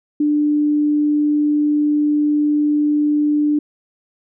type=tone; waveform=sine; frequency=296.8 Hz; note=D4; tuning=18 cents sharp; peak=-13 dBFS; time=0.2-3.59 s; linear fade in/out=5 ms; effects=none